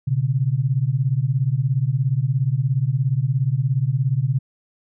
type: beating tone pair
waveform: sine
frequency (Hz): 123.47 / 140.47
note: B2 / C#3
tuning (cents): 0 / +23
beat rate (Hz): 17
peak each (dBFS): -20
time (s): 0.07-4.39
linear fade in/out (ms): 10
effects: none